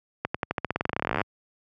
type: accelerating click train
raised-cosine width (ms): 0.5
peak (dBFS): -10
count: 27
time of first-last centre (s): 0.25-1.215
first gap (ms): 95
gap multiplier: 0.91
effects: high-pass 80 Hz 12 dB/octave